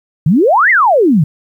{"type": "exponential two-way sweep", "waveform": "sine", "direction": "up then down", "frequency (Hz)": [136.8, 2120, 136.8], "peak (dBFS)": -6, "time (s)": [0.26, 1.24], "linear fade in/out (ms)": 5, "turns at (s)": 0.7, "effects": ["8-bit"]}